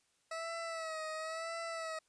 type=tone with vibrato; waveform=20% pulse; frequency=647 Hz; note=E5; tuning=32 cents flat; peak=-34 dBFS; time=0.31-1.99 s; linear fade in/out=5 ms; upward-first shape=sine; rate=0.97 Hz; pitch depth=54 cents each way; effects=white hiss -75 dBFS RMS until 2.08 s + resampled to 22050 Hz